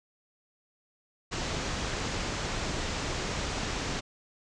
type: low-pass noise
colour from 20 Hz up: pink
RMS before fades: -33 dBFS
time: 1.31-4.01 s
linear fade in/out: 20 ms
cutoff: 7400 Hz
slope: 48 dB/octave
effects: none